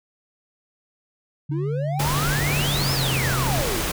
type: tone with pitch glide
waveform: sine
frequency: 143.9 to 131.96 Hz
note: D3 to C3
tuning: -35 to +15 cents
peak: -23 dBFS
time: 1.49-3.62 s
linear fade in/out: 10 ms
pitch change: -150 cents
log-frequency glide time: 2.6-3.08 s
type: exponential two-way sweep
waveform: triangle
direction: up then down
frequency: 301 to 5370 to 301 Hz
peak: -25 dBFS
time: 1.51-3.81 s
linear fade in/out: 10 ms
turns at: 2.93 s
type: noise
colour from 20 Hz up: pink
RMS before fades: -25 dBFS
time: 1.99-3.92 s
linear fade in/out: 10 ms
effects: none